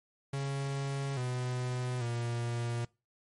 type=tone with pitch steps; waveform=45% pulse; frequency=138.2 / 125.2 / 118.5 Hz; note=C#3 / B2 / A#2; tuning=-5 / +24 / +29 cents; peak=-32 dBFS; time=0.33-2.85 s; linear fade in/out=5 ms; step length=840 ms; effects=noise-tail reverb RT60 0.3 s tail -24 dB re dry + MP3 48 kbps